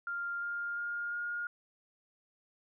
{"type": "tone with pitch steps", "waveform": "sine", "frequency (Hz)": [1396.9, 1405.8, 1414.8, 1423.8], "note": ["F6", "F6", "F6", "F6"], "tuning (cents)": [0, 11, 22, 33], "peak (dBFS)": -34, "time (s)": [0.07, 1.47], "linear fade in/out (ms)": 2, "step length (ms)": 350, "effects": []}